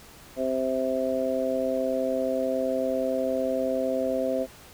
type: harmonic tone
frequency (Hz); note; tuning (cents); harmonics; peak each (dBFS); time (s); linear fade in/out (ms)
130.81; C3; 0; 2 / 3 / 4 / 5; -30 / -34 / -27 / -29; 0.36-4.47; 50
effects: pink hiss -49 dBFS RMS until 4.73 s